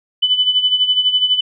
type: tone with tremolo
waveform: sine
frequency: 3000 Hz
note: F#7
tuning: 23 cents sharp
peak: -9 dBFS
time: 0.22-1.41 s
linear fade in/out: 10 ms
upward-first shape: sine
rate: 12 Hz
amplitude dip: 70%
effects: none